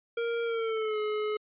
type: tone with pitch glide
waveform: square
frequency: 466.2 to 425 Hz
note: A#4 to G#4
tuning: 0 to +40 cents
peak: -29 dBFS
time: 0.17-1.37 s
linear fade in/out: 5 ms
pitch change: -160 cents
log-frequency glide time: 0.44-0.99 s
effects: resampled to 8000 Hz